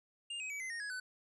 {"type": "tone with pitch steps", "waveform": "square", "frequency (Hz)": [2809, 2532, 2282, 2056, 1853.2, 1670.2, 1505.3], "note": ["F7", "D#7", "C#7", "C7", "A#6", "G#6", "F#6"], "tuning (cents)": [9, 30, 50, -31, -11, 9, 29], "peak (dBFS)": -40, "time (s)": [0.3, 1], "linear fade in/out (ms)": 5, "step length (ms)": 100, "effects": ["resampled to 24000 Hz"]}